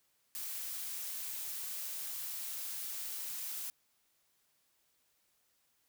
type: noise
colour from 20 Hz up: blue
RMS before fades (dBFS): -41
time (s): 0.35-3.7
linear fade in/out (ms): 0
effects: white hiss -75 dBFS RMS until 5.88 s